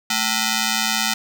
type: ring-modulated tone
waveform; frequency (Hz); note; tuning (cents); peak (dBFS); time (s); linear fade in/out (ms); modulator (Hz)
5% pulse; 554.4; C#5; 0; -4; 0.1-1.14; 5; 337
effects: none